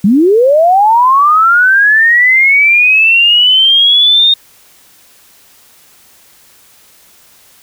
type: linear sweep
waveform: sine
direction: up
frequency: 180.8 to 3699 Hz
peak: -4 dBFS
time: 0.04-4.34 s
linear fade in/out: 5 ms
effects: white hiss -44 dBFS RMS until 7.62 s